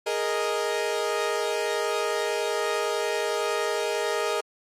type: chord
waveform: sawtooth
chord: Ab suspended second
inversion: none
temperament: equal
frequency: 415.3 / 466.2 / 622.3 Hz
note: Ab4 / Bb4 / Eb5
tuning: 0 / 0 / 0 cents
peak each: -25 / -25 / -26 dBFS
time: 0.06-4.41 s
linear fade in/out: 10 ms
effects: low-pass 10000 Hz 12 dB/octave + Opus 48 kbps